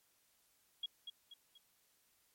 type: tone with echo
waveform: sine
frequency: 3300 Hz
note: G#7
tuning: 12 cents flat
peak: -37 dBFS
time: 0.83-0.86 s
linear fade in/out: 5 ms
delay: 240 ms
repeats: 3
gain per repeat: -7 dB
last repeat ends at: 1.58 s
effects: white hiss -74 dBFS RMS until 2.34 s + MP3 64 kbps